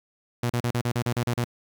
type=tone bursts; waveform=sawtooth; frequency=120.4 Hz; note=B2; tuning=44 cents flat; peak=-19 dBFS; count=10; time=0.43-1.444 s; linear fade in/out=5 ms; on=69 ms; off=36 ms; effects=9-bit